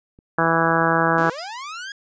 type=clicks; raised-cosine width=3 ms; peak=-34 dBFS; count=7; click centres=0.189 / 0.413 / 0.45 / 0.651 / 0.711 / 0.818 / 1.174 s
type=harmonic tone; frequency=164.81 Hz; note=E3; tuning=in tune; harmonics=1 / 2 / 3 / 4 / 5 / 6 / 7 / 8 / 9 / 10; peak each=-25 / -25 / -25 / -25 / -25 / -25 / -25 / -25 / -25 / -25 dBFS; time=0.38-1.3 s; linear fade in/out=5 ms
type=linear sweep; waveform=sawtooth; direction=up; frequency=227.9 to 1668 Hz; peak=-27 dBFS; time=1.18-1.92 s; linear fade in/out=2 ms
type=tone with exponential decay; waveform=sine; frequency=4954 Hz; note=D#8; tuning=8 cents flat; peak=-31 dBFS; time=1.38-1.71 s; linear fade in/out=5 ms; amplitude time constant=70 ms
effects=resampled to 16000 Hz